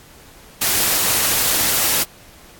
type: noise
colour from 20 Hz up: white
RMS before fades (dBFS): -17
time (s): 0.61-2.04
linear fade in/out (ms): 10
effects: pink hiss -45 dBFS RMS until 2.59 s + AAC 64 kbps